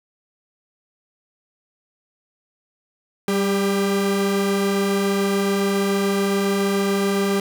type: tone pair together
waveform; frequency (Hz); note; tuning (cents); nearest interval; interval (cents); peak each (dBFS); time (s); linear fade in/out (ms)
45% pulse; 195.86 / 398.8; G3 / G4; -1 / +30; octave; 1231; -21 / -21; 3.28-7.4; 2
effects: none

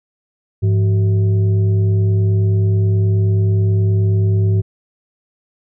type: tone with frequency modulation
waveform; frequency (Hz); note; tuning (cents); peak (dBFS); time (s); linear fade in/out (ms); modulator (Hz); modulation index
sine; 102.8; G#2; -17; -11; 0.62-4.62; 20; 275; 0.41
effects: none

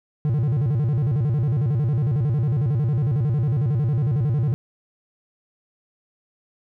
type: tone with vibrato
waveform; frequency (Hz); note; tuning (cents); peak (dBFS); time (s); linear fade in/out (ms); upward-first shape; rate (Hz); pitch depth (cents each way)
triangle; 130.81; C3; 0; -16; 0.25-4.54; 0; square; 11; 240
effects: none

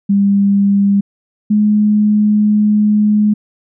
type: tone pair in turn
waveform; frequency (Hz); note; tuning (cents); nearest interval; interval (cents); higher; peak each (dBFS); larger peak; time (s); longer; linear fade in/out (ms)
sine; 199.7 / 210.2; G3 / G#3; +32 / +21; minor second; 89; second; -8; neither; 0.09-1.01 / 1.5-3.34; second; 10
effects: none

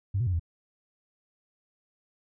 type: tone with pitch steps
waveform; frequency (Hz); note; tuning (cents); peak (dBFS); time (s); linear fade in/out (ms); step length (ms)
sine; 98 / 122.8 / 91.9 / 83.5; G2 / B2 / F#2 / E2; 0 / -9 / -11 / +23; -23; 0.14-0.396; 10; 64
effects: tanh soft clip ceiling -19 dBFS

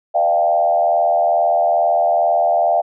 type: tone with frequency modulation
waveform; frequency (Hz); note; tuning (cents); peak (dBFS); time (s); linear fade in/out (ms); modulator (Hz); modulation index
sine; 691; F5; -19; -12; 0.14-2.82; 20; 82.3; 1.1
effects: none

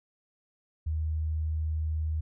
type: tone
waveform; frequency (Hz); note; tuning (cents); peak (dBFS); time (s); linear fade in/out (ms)
sine; 78.3; D#2; +11; -27; 0.86-2.21; 10
effects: none

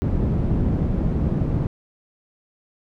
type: low-pass noise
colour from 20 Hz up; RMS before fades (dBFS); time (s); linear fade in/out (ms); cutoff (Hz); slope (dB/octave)
white; -21; 0.02-1.67; 0; 170; 12
effects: none

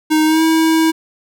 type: tone with pitch glide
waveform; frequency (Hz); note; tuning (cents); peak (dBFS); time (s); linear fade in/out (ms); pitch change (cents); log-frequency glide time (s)
square; 311.1 to 321.9; D#4 to E4; 0 to -41; -11; 0.1-0.92; 20; +59; 0.25-0.42
effects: none

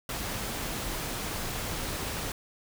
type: noise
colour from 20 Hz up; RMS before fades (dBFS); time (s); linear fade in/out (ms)
pink; -34; 0.09-2.32; 2
effects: none

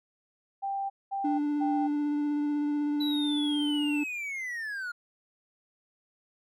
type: tone bursts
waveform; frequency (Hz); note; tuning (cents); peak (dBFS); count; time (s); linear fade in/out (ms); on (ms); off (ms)
sine; 788; G5; +9; -29; 3; 0.62-1.88; 20; 280; 210
type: tone with vibrato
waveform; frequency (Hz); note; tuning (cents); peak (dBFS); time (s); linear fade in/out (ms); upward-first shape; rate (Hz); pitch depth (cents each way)
triangle; 293.7; D4; 0; -24; 1.24-4.04; 10; sine; 16; 13
type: linear sweep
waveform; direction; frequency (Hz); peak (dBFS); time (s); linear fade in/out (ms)
triangle; down; 3964 to 1396.9; -31; 3-4.92; 10
effects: none

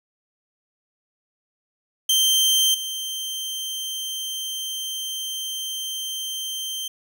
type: tone with level steps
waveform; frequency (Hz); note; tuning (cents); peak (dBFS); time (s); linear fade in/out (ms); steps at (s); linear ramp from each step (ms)
sawtooth; 3136; G7; 0; -13 / -24; 2.09-6.88; 5; 2.74; 5
effects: none

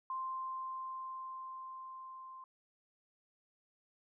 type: tone with level ramp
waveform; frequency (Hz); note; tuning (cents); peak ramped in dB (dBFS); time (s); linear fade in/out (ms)
sine; 1046.5; C6; 0; -36 to -48; 0.1-2.44; 2
effects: none

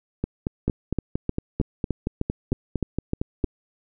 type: two click trains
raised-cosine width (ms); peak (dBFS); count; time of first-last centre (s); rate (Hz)
3; -10 / -11; 10 / 15; 0.68-3.441 / 0.24-3.444; 3.26 / 4.37
effects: none

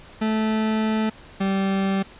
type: tone pair in turn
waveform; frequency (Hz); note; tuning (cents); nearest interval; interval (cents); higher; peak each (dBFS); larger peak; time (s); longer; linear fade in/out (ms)
40% pulse; 218.4 / 194.22; A3 / G3; -13 / -16; major second; 203; first; -19; neither; 0.21-1.1 / 1.4-2.03; first; 10
effects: pink hiss -46 dBFS RMS until 2.19 s + resampled to 8000 Hz

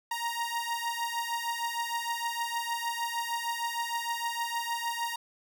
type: beating tone pair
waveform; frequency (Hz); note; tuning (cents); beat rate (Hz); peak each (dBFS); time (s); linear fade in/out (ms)
sawtooth; 932.3 / 938.8; A#5 / A#5; 0 / +12; 6.5; -30; 0.11-5.16; 5
effects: none

